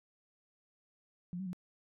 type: tone with pitch steps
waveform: sine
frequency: 176.7 / 191.1 / 179.5 Hz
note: F3 / G3 / F3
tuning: +21 / -44 / +48 cents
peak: -37 dBFS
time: 1.33-1.531 s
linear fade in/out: 0 ms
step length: 67 ms
effects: none